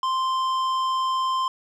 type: tone with tanh clipping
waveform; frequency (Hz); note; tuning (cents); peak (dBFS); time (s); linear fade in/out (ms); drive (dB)
sine; 1044; C6; -4; -23; 0.03-1.48; 2; 11
effects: none